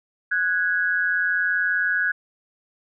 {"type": "tone pair together", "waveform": "sine", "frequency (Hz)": [1476, 1656.4], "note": ["F#6", "G#6"], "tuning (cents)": [-5, -5], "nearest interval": "major second", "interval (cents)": 200, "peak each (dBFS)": -22, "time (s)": [0.31, 2.12], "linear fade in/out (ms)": 10, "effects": []}